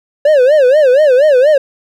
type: tone with vibrato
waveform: triangle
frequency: 554.4 Hz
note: C#5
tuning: in tune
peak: -3 dBFS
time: 0.25-1.58 s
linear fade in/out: 5 ms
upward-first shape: sine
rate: 4.2 Hz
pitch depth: 200 cents each way
effects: none